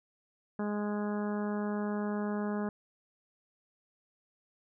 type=harmonic tone; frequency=207.7 Hz; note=G#3; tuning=in tune; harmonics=1 / 2 / 3 / 4 / 5 / 6 / 7 / 8; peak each=-32 / -38 / -42 / -44 / -46 / -48 / -49 / -50 dBFS; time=0.59-2.69 s; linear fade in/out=2 ms; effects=none